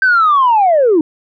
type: linear sweep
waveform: sine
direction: down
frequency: 1568 to 293.7 Hz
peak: -6 dBFS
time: 0.02-1.01 s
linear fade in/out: 2 ms
effects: tanh soft clip ceiling -4 dBFS